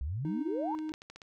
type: exponential sweep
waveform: sine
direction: up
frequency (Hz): 61.3 to 984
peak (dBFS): -32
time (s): 0.01-0.75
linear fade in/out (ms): 0
type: tone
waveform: triangle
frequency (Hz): 311.1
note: D#4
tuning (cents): 0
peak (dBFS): -32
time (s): 0.25-0.92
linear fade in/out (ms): 0
type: clicks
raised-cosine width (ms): 0.2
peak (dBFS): -31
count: 7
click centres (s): 0.789 / 0.893 / 0.939 / 1.019 / 1.1 / 1.16 / 1.218
effects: none